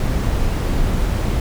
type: noise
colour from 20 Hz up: brown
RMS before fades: -18 dBFS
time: 0-1.4 s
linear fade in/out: 2 ms
effects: none